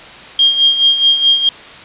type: tone with tremolo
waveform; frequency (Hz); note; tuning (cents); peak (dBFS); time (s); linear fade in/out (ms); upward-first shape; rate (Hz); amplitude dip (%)
sine; 3221; G7; +46; -5; 0.39-1.49; 2; sine; 4.7; 65
effects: white hiss -34 dBFS RMS until 1.84 s + resampled to 8000 Hz